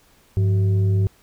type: tone with frequency modulation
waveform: sine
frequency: 100.8 Hz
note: G2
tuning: 49 cents sharp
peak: -15 dBFS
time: 0.37-1.07 s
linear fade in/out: 0 ms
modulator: 277 Hz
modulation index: 0.35
effects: pink hiss -56 dBFS RMS until 1.22 s